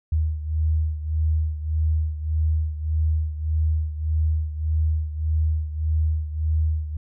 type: beating tone pair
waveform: sine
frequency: 77.78 / 79.48 Hz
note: D#2 / D#2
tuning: 0 / +37 cents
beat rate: 1.7 Hz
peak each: -21 / -26 dBFS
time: 0.12-6.97 s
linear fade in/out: 5 ms
effects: none